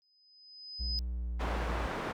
sine tone with exponential growth, 5020 Hz, D#8, 15 cents sharp, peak -31 dBFS, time 0.02-0.99 s, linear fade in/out 0 ms, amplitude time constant 210 ms
triangle tone with pitch glide, 60.9 to 57.78 Hz, B1 to A#1, -24 to -15 cents, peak -31 dBFS, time 0.79-1.88 s, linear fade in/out 20 ms, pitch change -91 cents, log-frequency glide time 0.96-1.54 s
white low-pass noise, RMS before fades -37 dBFS, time 1.39-2.13 s, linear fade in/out 20 ms, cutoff 1200 Hz, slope 12 dB/octave
effects none

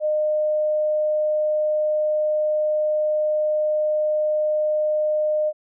sine tone, 610 Hz, D#5, 34 cents flat, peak -18 dBFS, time 0-5.53 s, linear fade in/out 50 ms, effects none

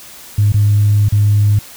sine tone with dropouts, 103.5 Hz, G#2, 5 cents flat, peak -7 dBFS, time 0.38-1.59 s, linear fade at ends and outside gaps 5 ms, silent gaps 0.522-0.541 / 1.087-1.122 s, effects tanh soft clip ceiling -3 dBFS + white hiss -36 dBFS RMS until 1.76 s

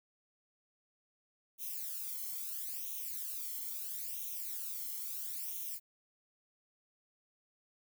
violet noise with flanger, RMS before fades -41 dBFS, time 1.58-5.8 s, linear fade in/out 50 ms, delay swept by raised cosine 0.31 to 0.95 ms, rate 0.75 Hz, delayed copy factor +0.95, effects none

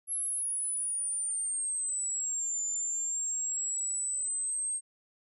sine exponential two-way sweep, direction down then up, 11175 to 7110 to 8460 Hz, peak -30 dBFS, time 0.07-4.81 s, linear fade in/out 50 ms, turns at 2.63 s, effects none

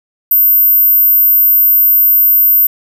sine tone, 13600 Hz, G#9, 40 cents sharp, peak -3 dBFS, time 0.31-2.67 s, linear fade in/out 5 ms, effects tanh soft clip ceiling -4 dBFS

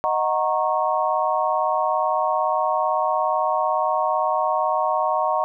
sine chord, D# minor seventh, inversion none, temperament equal with one note detuned, 622.3 / 740 / 932.3 / 1096 Hz, D#5 / F#5 / A#5 / C#6, 0 / 0 / 0 / -20 cents, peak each -24 dBFS, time 0.04-5.44 s, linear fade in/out 0 ms, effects none

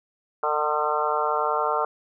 harmonic tone with a mistuned harmonic, 150.6 Hz, D3, 44 cents sharp, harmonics 3 / 4 / 5 / 6 / 7 / 8 / 9, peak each -29 / -29 / -29 / -29 / -29 / -29 / -29 dBFS, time 0.43-1.85 s, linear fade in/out 2 ms, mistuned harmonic 8, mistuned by +21 cents, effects none

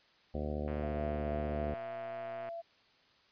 harmonic tone, 74.5 Hz, D2, 25 cents sharp, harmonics 1 / 2 / 3 / 4 / 5 / 6 / 7 / 8 / 9 / 10, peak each -38 / -44 / -41 / -46 / -45 / -47 / -43 / -46 / -49 / -51 dBFS, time 0.34-1.74 s, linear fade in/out 5 ms
click train, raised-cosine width 0.5 ms, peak -33 dBFS, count 218, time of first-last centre 0.68-2.488 s, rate 120 Hz
sine tone, 674 Hz, E5, 38 cents sharp, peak -39 dBFS, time 0.82-2.62 s, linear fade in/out 20 ms
effects white hiss -66 dBFS RMS until 3.31 s + resampled to 11025 Hz

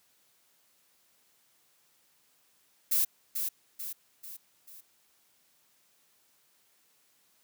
violet noise with echo, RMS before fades -26 dBFS, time 2.91-3.05 s, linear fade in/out 10 ms, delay 440 ms, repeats 4, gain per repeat -6 dB, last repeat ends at 4.81 s, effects white hiss -68 dBFS RMS until 7.43 s + high-pass 100 Hz 12 dB/octave

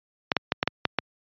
clicks, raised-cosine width 0.3 ms, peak -5 dBFS, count 7, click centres 0.318 / 0.367 / 0.521 / 0.629 / 0.676 / 0.853 / 0.987 s, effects high-pass 100 Hz 12 dB/octave + resampled to 11025 Hz

